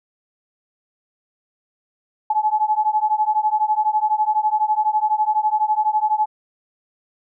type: beating tone pair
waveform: sine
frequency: 850 / 862 Hz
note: G#5 / A5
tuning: +40 / -36 cents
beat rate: 12 Hz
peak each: -19 dBFS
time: 2.3-6.26 s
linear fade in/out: 5 ms
effects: none